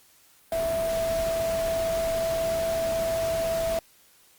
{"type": "tone in noise", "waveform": "sine", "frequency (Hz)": 659.3, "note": "E5", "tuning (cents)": 0, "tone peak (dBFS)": -24, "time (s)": [0.52, 3.79], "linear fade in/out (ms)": 2, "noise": "pink", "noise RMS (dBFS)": -35, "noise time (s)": [0.52, 3.79], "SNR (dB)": 8, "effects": ["white hiss -58 dBFS RMS until 4.38 s", "Opus 48 kbps"]}